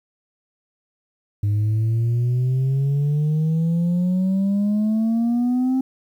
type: exponential sweep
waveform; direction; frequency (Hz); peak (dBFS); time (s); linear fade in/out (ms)
sine; up; 101.7 to 263.9; -14; 1.43-5.81; 5
effects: tanh soft clip ceiling -16 dBFS + 9-bit